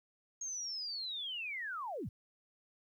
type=linear sweep; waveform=sine; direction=down; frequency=6550 to 61.74 Hz; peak=-38 dBFS; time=0.41-2.09 s; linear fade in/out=5 ms; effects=12-bit